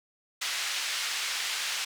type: band-pass noise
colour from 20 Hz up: pink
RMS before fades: -32 dBFS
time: 0.41-1.85 s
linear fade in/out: 10 ms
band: 2000 to 6500 Hz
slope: 12 dB/octave
effects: none